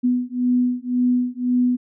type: beating tone pair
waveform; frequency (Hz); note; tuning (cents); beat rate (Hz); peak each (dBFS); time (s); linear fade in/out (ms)
sine; 246.9 / 248.8; B3 / B3; 0 / +13; 1.9; -20; 0.03-1.77; 20
effects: none